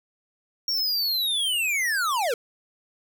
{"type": "linear sweep", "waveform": "square", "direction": "down", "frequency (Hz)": [5588, 436.9], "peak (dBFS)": -23, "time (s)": [0.68, 2.34], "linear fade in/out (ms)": 2, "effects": []}